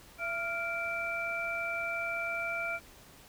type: tone cluster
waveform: sine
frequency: 673 / 1396 / 2335 Hz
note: E5 / F6 / D7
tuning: +36 / -1 / -11 cents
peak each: -38 / -36 / -35 dBFS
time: 0.18-2.8 s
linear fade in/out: 50 ms
effects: pink hiss -55 dBFS RMS until 3.28 s